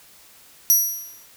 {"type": "tone with exponential decay", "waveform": "10% pulse", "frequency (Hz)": 5800, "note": "F#8", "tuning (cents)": -35, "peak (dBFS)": -5, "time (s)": [0.7, 1.26], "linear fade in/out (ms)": 0, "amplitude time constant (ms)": 120, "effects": ["white hiss -50 dBFS RMS until 1.36 s"]}